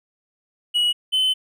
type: tone pair in turn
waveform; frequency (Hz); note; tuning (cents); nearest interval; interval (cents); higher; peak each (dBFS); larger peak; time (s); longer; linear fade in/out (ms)
triangle; 2917 / 3047; F#7 / G7; -25 / -50; minor second; 75; second; -15; neither; 0.74-0.93 / 1.12-1.34; second; 20
effects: none